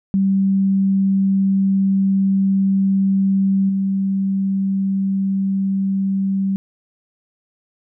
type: tone with level steps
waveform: sine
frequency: 194.1 Hz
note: G3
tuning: 17 cents flat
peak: -13 / -16 dBFS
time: 0.14-6.56 s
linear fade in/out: 0 ms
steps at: 3.69 s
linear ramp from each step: 5 ms
effects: none